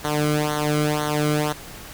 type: tone with flanger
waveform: sawtooth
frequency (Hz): 150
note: D3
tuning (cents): +37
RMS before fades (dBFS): -22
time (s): 0.04-1.53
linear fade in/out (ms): 10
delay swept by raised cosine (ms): 0.39 to 1.15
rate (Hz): 2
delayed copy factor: -0.95
effects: pink hiss -39 dBFS RMS until 1.93 s